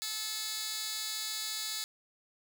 15% pulse tone with high-pass filter, 434.2 Hz, A4, 23 cents flat, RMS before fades -37 dBFS, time 0.02-1.84 s, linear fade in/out 0 ms, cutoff 3900 Hz, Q 1.3, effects none

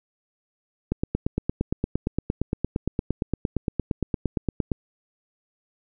click train, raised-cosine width 3 ms, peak -10 dBFS, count 34, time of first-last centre 0.92-4.717 s, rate 8.69 Hz, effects none

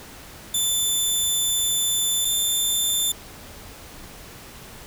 15% pulse tone pair in turn, 3520 / 3549 Hz, A7 / A7, 0 / +14 cents, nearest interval unison, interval 14 cents, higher second, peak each -13 dBFS, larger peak neither, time 0.54-2.25 / 2.25-3.12 s, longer first, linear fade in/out 5 ms, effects pink hiss -42 dBFS RMS until 4.86 s

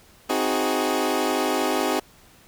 20% pulse chord, Ab dominant seventh, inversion first, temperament equal with one note detuned, 261.6 / 313.5 / 370 / 415.3 Hz, C4 / Eb4 / Gb4 / Ab4, 0 / +13 / 0 / 0 cents, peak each -22 dBFS, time 0.29-2 s, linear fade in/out 10 ms, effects pink hiss -53 dBFS RMS until 2.47 s

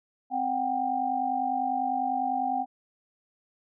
sine tone cluster, 260.6 / 739 / 789 Hz, C4 / F#5 / G5, -7 / -2 / +11 cents, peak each -34 / -29 / -28 dBFS, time 0.3-2.66 s, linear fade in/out 50 ms, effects none

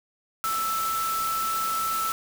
sine tone in noise, 1320 Hz, E6, 2 cents sharp, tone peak -25 dBFS, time 0.44-2.12 s, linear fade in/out 0 ms, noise white, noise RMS -33 dBFS, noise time 0.44-2.12 s, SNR +5 dB, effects none

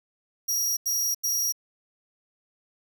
sawtooth tone bursts, 5690 Hz, F8, 31 cents sharp, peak -21 dBFS, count 3, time 0.48-1.524 s, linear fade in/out 10 ms, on 290 ms, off 87 ms, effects none

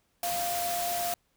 sine tone in noise, 698.5 Hz, F5, in tune, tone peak -30 dBFS, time 0.23-1.14 s, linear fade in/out 2 ms, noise white, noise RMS -34 dBFS, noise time 0.23-1.14 s, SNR +1 dB, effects pink hiss -72 dBFS RMS until 1.36 s

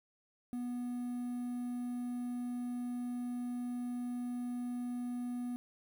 triangle tone with quantisation, 244.6 Hz, B3, 16 cents flat, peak -34 dBFS, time 0.53-5.56 s, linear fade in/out 0 ms, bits 10, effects none

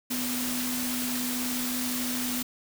sine tone in noise, 248.4 Hz, B3, 10 cents sharp, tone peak -31 dBFS, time 0.1-2.43 s, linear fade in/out 10 ms, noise white, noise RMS -32 dBFS, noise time 0.1-2.43 s, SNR -2 dB, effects none

